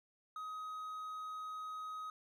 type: tone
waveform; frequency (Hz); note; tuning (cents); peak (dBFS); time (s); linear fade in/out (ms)
triangle; 1261; D#6; +23; -40; 0.36-2.1; 2
effects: none